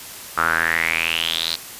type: tone with band-pass filter sweep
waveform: sawtooth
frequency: 82.41 Hz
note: E2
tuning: in tune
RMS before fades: -21 dBFS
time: 0.37-1.56 s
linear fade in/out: 10 ms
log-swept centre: 1300 to 4300 Hz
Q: 7
effects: white hiss -36 dBFS RMS until 1.79 s + resampled to 32000 Hz